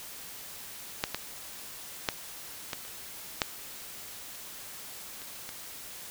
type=clicks; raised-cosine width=0.2 ms; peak=-9 / -13 / -8 / -15 / -29 / -7 / -27 / -22 dBFS; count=8; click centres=1.039 / 1.146 / 2.088 / 2.732 / 2.851 / 3.418 / 5.218 / 5.491 s; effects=white hiss -44 dBFS RMS until 6.1 s